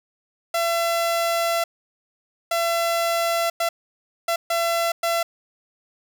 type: tone bursts at uneven times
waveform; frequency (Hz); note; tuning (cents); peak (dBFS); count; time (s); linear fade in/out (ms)
sawtooth; 675; E5; +41; -16; 6; 0.54-1.64 / 2.51-3.5 / 3.6-3.69 / 4.28-4.36 / 4.5-4.92 / 5.03-5.23; 5
effects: none